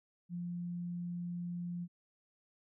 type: tone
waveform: sine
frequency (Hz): 174.61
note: F3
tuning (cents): 0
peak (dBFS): -37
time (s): 0.29-1.88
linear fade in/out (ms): 50
effects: none